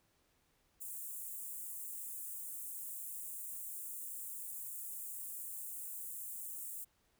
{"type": "high-pass noise", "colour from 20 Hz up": "white", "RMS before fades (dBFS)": -45, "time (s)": [0.8, 6.85], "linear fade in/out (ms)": 20, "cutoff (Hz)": 7600, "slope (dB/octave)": 48, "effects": ["pink hiss -75 dBFS RMS until 7.19 s"]}